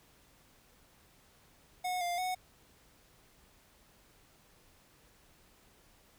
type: tone with pitch steps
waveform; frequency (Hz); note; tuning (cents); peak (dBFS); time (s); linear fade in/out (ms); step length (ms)
square; 729 / 700 / 737; F#5 / F5 / F#5; -26 / +4 / -7; -33; 1.84-2.35; 10; 170
effects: pink hiss -64 dBFS RMS until 6.18 s